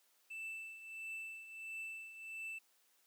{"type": "tone with tremolo", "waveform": "triangle", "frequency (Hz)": 2650, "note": "E7", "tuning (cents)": 9, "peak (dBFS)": -40, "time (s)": [0.3, 2.59], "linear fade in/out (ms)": 10, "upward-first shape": "triangle", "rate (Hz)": 1.5, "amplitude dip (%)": 70, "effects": ["white hiss -73 dBFS RMS until 3.06 s", "high-pass 300 Hz 12 dB/octave"]}